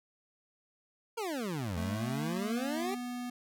25% pulse exponential two-way sweep, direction down then up, 480 to 82.41 to 405.7 Hz, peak -30 dBFS, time 1.17-2.95 s, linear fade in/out 10 ms, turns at 1.77 s
square tone with pitch glide, 220 to 245.5 Hz, A3 to B3, 0 to -10 cents, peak -37 dBFS, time 1.77-3.3 s, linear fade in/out 5 ms, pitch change +190 cents, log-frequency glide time 2.01-2.93 s
effects none

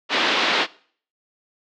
white band-pass noise, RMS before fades -20 dBFS, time 0.09-0.67 s, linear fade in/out 50 ms, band 230 to 3900 Hz, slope 24 dB/octave, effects noise-tail reverb RT60 0.5 s tail -21 dB re dry + low-pass 6000 Hz 12 dB/octave

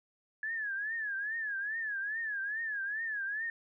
sine tone with vibrato, 1700 Hz, G#6, 40 cents sharp, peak -33 dBFS, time 0.43-3.5 s, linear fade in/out 2 ms, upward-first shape triangle, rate 2.4 Hz, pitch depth 160 cents each way, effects none

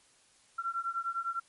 sine beating tone pair, 1357 / 1366.9 Hz, E6 / F6, +50 / -38 cents, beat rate 9.9 Hz, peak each -35 / -35 dBFS, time 0.58-1.4 s, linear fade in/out 10 ms, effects white hiss -64 dBFS RMS until 1.48 s + MP3 48 kbps

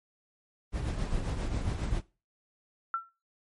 brown noise with tremolo, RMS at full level -29 dBFS, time 0.72-2.02 s, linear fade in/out 50 ms, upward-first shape triangle, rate 7.4 Hz, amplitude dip 55%
sine tone with exponential decay, 1347 Hz, E6, 37 cents sharp, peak -24 dBFS, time 2.94-3.09 s, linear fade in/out 1 ms, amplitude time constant 31 ms
effects noise-tail reverb RT60 0.3 s tail -19 dB re dry + MP3 48 kbps

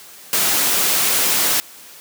white noise, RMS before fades -17 dBFS, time 0.33-1.6 s, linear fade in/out 0 ms, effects white hiss -41 dBFS RMS until 2 s + high-pass 150 Hz 12 dB/octave

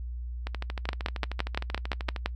two click trains, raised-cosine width 0.3 ms, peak -11 / -18 dBFS, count 9 / 23, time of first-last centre 0.89-2.26 / 0.47-2.162 s, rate 5.84 / 13 Hz, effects noise-tail reverb RT60 0.1 s tail -23 dB re dry + added 60 Hz sine -33 dBFS peak until 2.35 s

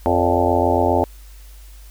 harmonic tone with a mistuned harmonic, 87.4 Hz, F2, 2 cents sharp, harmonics 1 / 3 / 4 / 5 / 6 / 7 / 8 / 9 / 10, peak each -23 / -23 / -23 / -23 / -23 / -23 / -23 / -23 / -23 dBFS, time 0.06-1.04 s, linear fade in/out 0 ms, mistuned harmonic 6, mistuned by +97 cents, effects added 50 Hz sine -38 dBFS peak until 1.9 s + white hiss -50 dBFS RMS until 1.9 s

